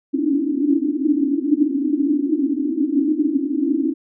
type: band-pass noise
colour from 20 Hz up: pink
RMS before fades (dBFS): -19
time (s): 0.13-3.94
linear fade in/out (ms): 20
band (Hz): 270 to 320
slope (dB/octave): 96
effects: none